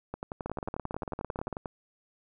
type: two click trains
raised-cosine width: 1 ms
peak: -21 / -20 dBFS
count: 18 / 20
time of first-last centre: 0.14-1.658 / 0.46-1.527 s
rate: 11.2 / 17.8 Hz
effects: none